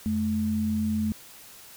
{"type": "tone pair together", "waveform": "sine", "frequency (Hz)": [90, 215.6], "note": ["F#2", "A3"], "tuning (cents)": [-47, -35], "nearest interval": "octave + minor third", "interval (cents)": 1512, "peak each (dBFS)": [-32, -24], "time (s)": [0.06, 1.12], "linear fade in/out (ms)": 0, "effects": ["white hiss -48 dBFS RMS until 1.76 s"]}